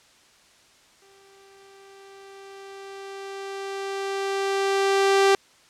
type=tone with exponential growth; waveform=sawtooth; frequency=392 Hz; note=G4; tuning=in tune; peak=-11 dBFS; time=1.02-5.35 s; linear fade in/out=2 ms; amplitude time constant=940 ms; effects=white hiss -56 dBFS RMS until 5.69 s + low-pass 7000 Hz 12 dB/octave